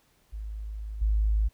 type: tone with level steps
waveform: sine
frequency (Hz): 53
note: G#1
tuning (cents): +36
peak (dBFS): -33 / -21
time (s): 0.32-1.49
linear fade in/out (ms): 20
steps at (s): 1.01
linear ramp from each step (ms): 10
effects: pink hiss -66 dBFS RMS until 1.53 s